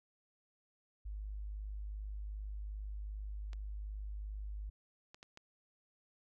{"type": "tone", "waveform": "sine", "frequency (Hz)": 51.3, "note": "G#1", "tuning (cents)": -21, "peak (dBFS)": -40, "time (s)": [1.05, 4.7], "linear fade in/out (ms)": 10}
{"type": "clicks", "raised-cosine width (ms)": 0.2, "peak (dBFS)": -35, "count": 4, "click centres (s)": [3.532, 5.145, 5.229, 5.374]}
{"effects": []}